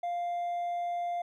sine tone with hard clipping, 698.5 Hz, F5, in tune, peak -31 dBFS, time 0.03-1.22 s, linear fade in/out 5 ms, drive 2 dB, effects none

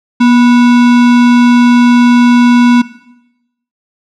sine tone with sample-and-hold, 241.2 Hz, B3, 41 cents flat, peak -3 dBFS, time 0.2-2.82 s, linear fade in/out 10 ms, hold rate 1225 Hz, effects noise-tail reverb RT60 0.9 s tail -17 dB re dry + low-pass 4000 Hz 12 dB/octave

